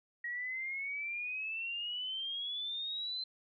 sine exponential sweep, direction up, 1895 to 4100 Hz, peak -36 dBFS, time 0.24-3.24 s, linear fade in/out 5 ms, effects none

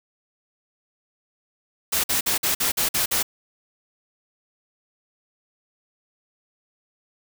white noise bursts, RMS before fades -22 dBFS, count 8, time 1.92-3.23 s, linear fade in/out 10 ms, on 120 ms, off 50 ms, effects none

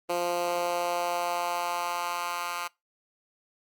10% pulse tone with high-pass filter sweep, 174.61 Hz, F3, in tune, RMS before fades -30 dBFS, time 0.09-2.68 s, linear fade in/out 10 ms, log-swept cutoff 420 to 1300 Hz, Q 1.7, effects noise-tail reverb RT60 0.2 s tail -23 dB re dry + Opus 32 kbps

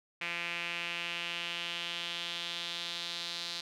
sawtooth tone with band-pass filter sweep, 171.7 Hz, F3, 29 cents flat, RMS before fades -38 dBFS, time 0.21-3.61 s, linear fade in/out 5 ms, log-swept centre 2400 to 4100 Hz, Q 3.6, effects none

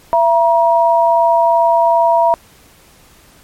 sine tone pair together, 672.6 / 950 Hz, E5 / A#5, +35 / +33 cents, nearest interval tritone, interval 598 cents, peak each -11 dBFS, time 0.13-2.34 s, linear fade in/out 0 ms, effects pink hiss -46 dBFS RMS until 3.43 s + MP3 64 kbps

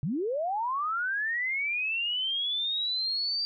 sine linear sweep, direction up, 124.2 to 4699 Hz, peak -27 dBFS, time 0.03-3.45 s, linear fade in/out 0 ms, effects none

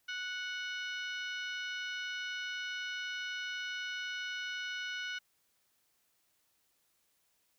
harmonic tone with a mistuned harmonic, 738 Hz, F#5, 5 cents flat, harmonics 2 / 3 / 4 / 5 / 6 / 7 / 8, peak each -39 / -45 / -43 / -51 / -53 / -57 / -55 dBFS, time 0.08-5.19 s, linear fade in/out 10 ms, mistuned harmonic 6, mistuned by -83 cents, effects white hiss -75 dBFS RMS until 7.58 s

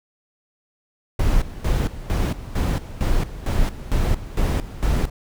brown noise with tremolo, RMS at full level -19 dBFS, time 1.19-5.1 s, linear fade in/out 5 ms, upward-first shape square, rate 2.2 Hz, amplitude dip 80%, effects none

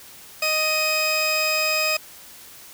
25% pulse tone pair together, 622.3 / 2514 Hz, D#5 / D#7, 0 / +17 cents, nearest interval 2 octaves, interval 2417 cents, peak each -21 / -17 dBFS, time 0.42-1.97 s, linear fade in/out 5 ms, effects white hiss -44 dBFS RMS until 2.73 s

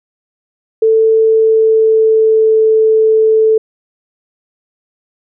sine tone with pitch glide, 443.7 to 439.4 Hz, A4 to A4, +14 to -2 cents, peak -6 dBFS, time 0.82-3.58 s, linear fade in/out 5 ms, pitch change -16 cents, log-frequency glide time 1.2-2.61 s, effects none

